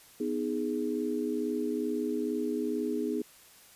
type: chord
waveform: sine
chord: G# minor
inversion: first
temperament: just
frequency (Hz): 249.2 / 311.5 / 415.3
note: B3 / D#4 / G#4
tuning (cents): +16 / +2 / 0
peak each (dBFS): -33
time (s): 0.2-3.22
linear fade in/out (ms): 5
effects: white hiss -56 dBFS RMS until 3.75 s + resampled to 32000 Hz